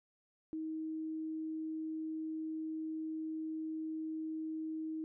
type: tone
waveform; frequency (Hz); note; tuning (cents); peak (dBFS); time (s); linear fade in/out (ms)
sine; 316.3; D#4; +29; -37; 0.53-5.04; 0
effects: none